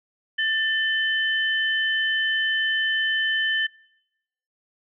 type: tone pair together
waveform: sine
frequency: 1777 / 3046 Hz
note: A6 / F#7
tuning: +17 / +50 cents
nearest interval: major sixth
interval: 933 cents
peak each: -22 / -26 dBFS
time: 0.38-3.67 s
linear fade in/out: 10 ms
effects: noise-tail reverb RT60 0.9 s tail -25 dB re dry

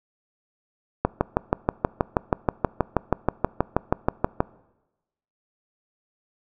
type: click train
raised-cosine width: 1 ms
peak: -4 dBFS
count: 22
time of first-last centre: 1.05-4.405 s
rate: 6.26 Hz
effects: noise-tail reverb RT60 1.0 s tail -22 dB re dry

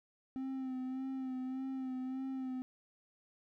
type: tone with vibrato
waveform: triangle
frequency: 261 Hz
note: C4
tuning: 4 cents flat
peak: -35 dBFS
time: 0.36-2.62 s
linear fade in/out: 0 ms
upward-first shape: sine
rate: 1.7 Hz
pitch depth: 32 cents each way
effects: none

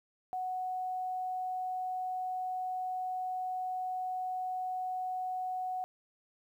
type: tone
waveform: sine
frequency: 740 Hz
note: F#5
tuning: in tune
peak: -33 dBFS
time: 0.33-5.84 s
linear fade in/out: 0 ms
effects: 11-bit

